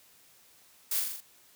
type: noise with echo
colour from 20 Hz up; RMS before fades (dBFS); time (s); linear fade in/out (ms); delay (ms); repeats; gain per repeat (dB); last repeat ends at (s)
blue; -30; 0.91-1; 5; 41; 5; -3; 1.205
effects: white hiss -60 dBFS RMS until 1.55 s + high-pass 60 Hz 12 dB/octave